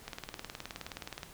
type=click train; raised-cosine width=0.2 ms; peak=-22 dBFS; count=23; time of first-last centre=0.08-1.232 s; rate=19.1 Hz; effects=pink hiss -53 dBFS RMS until 1.33 s

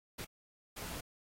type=noise bursts at uneven times; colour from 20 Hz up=pink; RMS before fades=-44 dBFS; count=2; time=0.18-0.25 / 0.76-1.01 s; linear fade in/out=10 ms; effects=AAC 48 kbps

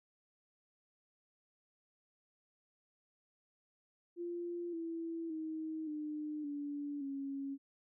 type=tone with pitch steps; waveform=sine; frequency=346.4 / 330.9 / 316.2 / 302.1 / 288.6 / 275.7 Hz; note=F4 / E4 / D#4 / D4 / D4 / C#4; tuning=-14 / +7 / +28 / +49 / -30 / -9 cents; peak=-38 dBFS; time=4.16-7.58 s; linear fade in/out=50 ms; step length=570 ms; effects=none

